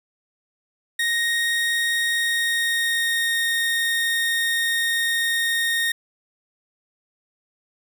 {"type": "tone with pitch glide", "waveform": "30% pulse", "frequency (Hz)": [1864.7, 1851.8], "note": ["A#6", "A#6"], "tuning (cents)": [0, -12], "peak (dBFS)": -17, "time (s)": [0.99, 5.92], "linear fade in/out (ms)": 5, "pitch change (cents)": -12, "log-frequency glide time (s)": [2.08, 3.43], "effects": []}